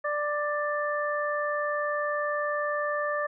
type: harmonic tone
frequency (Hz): 590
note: D5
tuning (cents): +8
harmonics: 1 / 2 / 3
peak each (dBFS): -29 / -31 / -32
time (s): 0.04-3.27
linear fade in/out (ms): 10
effects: none